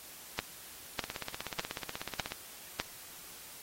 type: two click trains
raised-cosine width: 0.2 ms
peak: -13 / -19 dBFS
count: 5 / 22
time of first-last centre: 0.39-2.8 / 1.04-2.32 s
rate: 1.66 / 16.4 Hz
effects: white hiss -50 dBFS RMS until 3.62 s + AAC 48 kbps